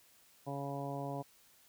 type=harmonic tone; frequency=140 Hz; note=C#3; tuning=18 cents sharp; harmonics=1 / 2 / 3 / 4 / 5 / 6 / 7; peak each=-42 / -44 / -47 / -45 / -44 / -50 / -48 dBFS; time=0.46-1.23 s; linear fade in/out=20 ms; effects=white hiss -65 dBFS RMS until 1.68 s

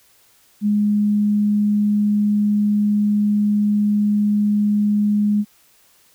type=tone; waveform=sine; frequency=207.7 Hz; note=G#3; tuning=in tune; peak=-14 dBFS; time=0.61-5.45 s; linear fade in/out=50 ms; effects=white hiss -55 dBFS RMS until 6.14 s

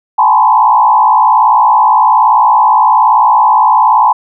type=tone with frequency modulation; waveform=sine; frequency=930 Hz; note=A#5; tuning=4 cents flat; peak=-4 dBFS; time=0.18-4.13 s; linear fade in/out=10 ms; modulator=58.8 Hz; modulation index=1.9; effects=none

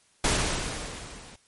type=noise with level ramp; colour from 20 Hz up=pink; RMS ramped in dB=-22 to -48 dBFS; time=0.24-1.36 s; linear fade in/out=5 ms; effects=white hiss -63 dBFS RMS until 1.47 s + MP3 48 kbps

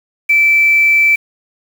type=tone with quantisation; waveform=sine; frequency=2325 Hz; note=D7; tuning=18 cents flat; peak=-7 dBFS; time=0.29-1.16 s; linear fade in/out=10 ms; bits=5; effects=none

